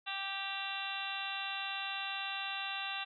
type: harmonic tone with a mistuned harmonic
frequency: 392 Hz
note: G4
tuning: in tune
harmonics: 2 / 3 / 4 / 5 / 6 / 7 / 8 / 9 / 10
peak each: -44 / -46 / -45 / -49 / -51 / -41 / -51 / -44 / -46 dBFS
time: 0.06-3.05 s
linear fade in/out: 20 ms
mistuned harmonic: 5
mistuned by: -16 cents
effects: none